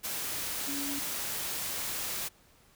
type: tone in noise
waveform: sine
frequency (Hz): 281.5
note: C#4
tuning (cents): +27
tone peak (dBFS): -36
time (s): 0.67-1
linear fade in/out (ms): 20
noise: white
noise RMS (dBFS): -35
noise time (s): 0.03-2.29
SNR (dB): -4
effects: pink hiss -62 dBFS RMS until 2.75 s